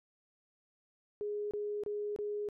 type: tone bursts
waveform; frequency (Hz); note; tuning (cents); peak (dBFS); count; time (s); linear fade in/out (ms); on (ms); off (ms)
sine; 415.3; G#4; 0; -34; 4; 1.21-2.488; 0; 300; 26
effects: none